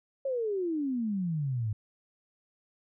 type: exponential sweep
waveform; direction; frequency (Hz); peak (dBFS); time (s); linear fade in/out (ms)
sine; down; 554.4 to 102.5; -28; 0.25-1.73; 5
effects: none